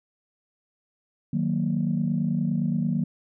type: chord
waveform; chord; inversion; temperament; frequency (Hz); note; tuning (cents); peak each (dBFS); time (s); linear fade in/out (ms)
sine; D# minor; none; equal; 155.56 / 185 / 233.1; D#3 / F#3 / A#3; 0 / 0 / 0; -26; 1.33-3.04; 5
effects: tanh soft clip ceiling -14 dBFS